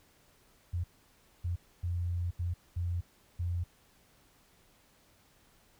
sine tone bursts at uneven times, 87.31 Hz, F2, in tune, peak -30 dBFS, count 6, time 0.73-0.84 / 1.44-1.56 / 1.83-2.31 / 2.39-2.54 / 2.76-3.01 / 3.39-3.64 s, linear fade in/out 10 ms, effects pink hiss -65 dBFS RMS until 5.79 s

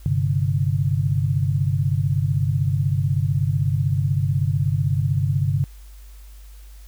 sine chord, G suspended fourth, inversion none, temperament equal, 98 / 130.81 / 146.83 Hz, G2 / C3 / D3, 0 / 0 / 0 cents, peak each -22 dBFS, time 0.06-5.64 s, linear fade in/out 0 ms, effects added 50 Hz sine -39 dBFS peak until 6.87 s + white hiss -54 dBFS RMS until 6.87 s

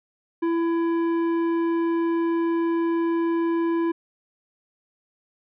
sine tone with tanh clipping, 334.2 Hz, E4, 24 cents sharp, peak -22 dBFS, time 0.42-3.92 s, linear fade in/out 10 ms, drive 11 dB, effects none

